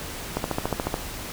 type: click train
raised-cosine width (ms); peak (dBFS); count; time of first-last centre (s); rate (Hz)
1; -10; 9; 0.37-0.941; 14
effects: pink hiss -35 dBFS RMS until 1.32 s